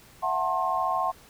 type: chord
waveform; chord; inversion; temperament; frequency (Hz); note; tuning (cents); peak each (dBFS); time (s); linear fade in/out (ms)
sine; F# half-diminished seventh; third; just; 666 / 740 / 888 / 1065.6; E5 / F#5 / A5 / C6; +18 / 0 / +16 / +31; -32 / -28 / -32 / -27; 0.22-1.12; 20
effects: pink hiss -53 dBFS RMS until 1.29 s